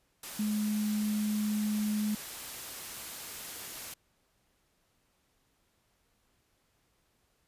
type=tone in noise; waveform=sine; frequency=211.3 Hz; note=G#3; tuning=30 cents sharp; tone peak=-28 dBFS; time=0.39-2.15 s; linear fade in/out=5 ms; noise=white; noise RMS=-42 dBFS; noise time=0.23-3.94 s; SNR=+11 dB; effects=pink hiss -73 dBFS RMS until 7.47 s + resampled to 32000 Hz